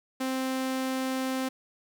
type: tone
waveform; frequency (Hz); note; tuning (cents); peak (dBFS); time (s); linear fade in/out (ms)
sawtooth; 261.6; C4; 0; -24; 0.2-1.49; 10
effects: 10-bit